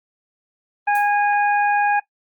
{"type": "harmonic tone", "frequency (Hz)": 822, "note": "G#5", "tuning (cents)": -18, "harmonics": [1, 2, 3], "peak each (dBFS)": [-16, -22, -26], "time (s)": [0.87, 2], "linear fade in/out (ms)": 10}
{"type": "noise with exponential decay", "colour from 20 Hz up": "blue", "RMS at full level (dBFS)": -33, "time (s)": [0.95, 1.16], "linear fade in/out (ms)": 2, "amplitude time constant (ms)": 44}
{"effects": ["noise-tail reverb RT60 0.1 s tail -18 dB re dry", "Opus 24 kbps"]}